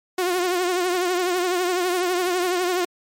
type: tone with vibrato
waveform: sawtooth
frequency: 360 Hz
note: F#4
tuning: 47 cents flat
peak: -16 dBFS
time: 0.18-2.85 s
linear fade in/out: 5 ms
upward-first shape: triangle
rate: 12 Hz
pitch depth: 77 cents each way
effects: MP3 64 kbps